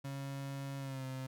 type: tone with pitch glide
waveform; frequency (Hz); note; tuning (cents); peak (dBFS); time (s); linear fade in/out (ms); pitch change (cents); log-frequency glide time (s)
35% pulse; 137.8 to 131.27; C#3 to C3; -10 to +6; -38; 0.04-1.27; 10; -84; 0.78-1.05
effects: none